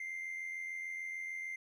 triangle tone with amplitude modulation, 2093 Hz, C7, in tune, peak -34 dBFS, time 0-1.56 s, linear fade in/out 5 ms, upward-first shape sine, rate 86.7 Hz, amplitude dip 55%, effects tanh soft clip ceiling -33 dBFS

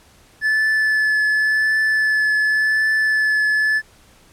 triangle tone with vibrato, 1734 Hz, A6, 26 cents flat, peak -13 dBFS, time 0.41-3.82 s, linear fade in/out 50 ms, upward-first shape triangle, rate 0.9 Hz, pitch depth 16 cents each way, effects pink hiss -51 dBFS RMS until 4.32 s + low-pass 12000 Hz 12 dB/octave

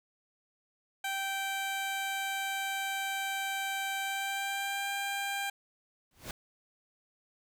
15% pulse tone with pitch glide, 780 to 795.5 Hz, G5 to G5, -9 to +25 cents, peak -26 dBFS, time 1.04-5.5 s, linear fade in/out 5 ms, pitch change +34 cents, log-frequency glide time 4.01-4.9 s
pink noise with exponential growth, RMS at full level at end -36 dBFS, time 6.11-6.31 s, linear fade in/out 2 ms, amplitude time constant 43 ms
effects none

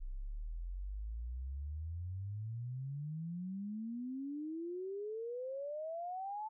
sine exponential sweep, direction up, 30.87 to 880 Hz, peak -39 dBFS, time 0-6.49 s, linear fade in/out 20 ms, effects none

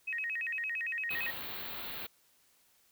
sine tone with vibrato, 2185 Hz, C#7, 26 cents flat, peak -33 dBFS, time 0.07-1.31 s, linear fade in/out 10 ms, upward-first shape square, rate 8.8 Hz, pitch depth 270 cents each way
white band-stop noise, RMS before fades -41 dBFS, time 1.1-2.07 s, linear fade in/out 10 ms, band 4400 to 14000 Hz, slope 96 dB/octave
effects white hiss -68 dBFS RMS until 2.91 s

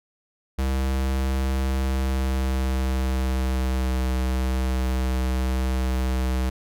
square tone with pitch glide, 66.1 to 64.22 Hz, C2 to C2, +18 to -32 cents, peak -22 dBFS, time 0.58-6.5 s, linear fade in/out 10 ms, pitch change -50 cents, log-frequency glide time 1.76-4.12 s, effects none

